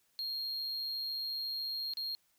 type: tone with dropouts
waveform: triangle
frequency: 4238 Hz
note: C8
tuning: 21 cents sharp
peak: -34 dBFS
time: 0.19-2.15 s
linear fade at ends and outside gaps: 0 ms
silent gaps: 1.936-1.971 s
effects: white hiss -73 dBFS RMS until 2.38 s